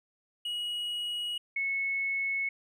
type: tone pair in turn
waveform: triangle / sine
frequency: 2905 / 2198 Hz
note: F#7 / C#7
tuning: -32 / -15 cents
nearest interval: perfect fourth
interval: 483 cents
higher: first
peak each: -30 / -28 dBFS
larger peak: second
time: 0.45-1.38 / 1.56-2.49 s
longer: neither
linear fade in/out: 5 ms
effects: none

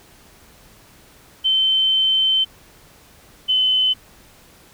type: tone pair in turn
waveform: sine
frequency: 3086 / 3040 Hz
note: G7 / F#7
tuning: -28 / +46 cents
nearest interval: unison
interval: 26 cents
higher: first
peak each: -14 dBFS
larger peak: neither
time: 1.44-2.45 / 3.48-3.94 s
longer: first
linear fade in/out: 20 ms
effects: pink hiss -49 dBFS RMS until 4.73 s

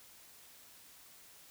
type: silence
effects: white hiss -58 dBFS RMS until 1.5 s

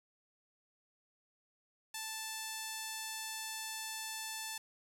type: tone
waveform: 5% pulse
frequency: 880 Hz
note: A5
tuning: in tune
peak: -28 dBFS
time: 1.94-4.58 s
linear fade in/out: 5 ms
effects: 10-bit

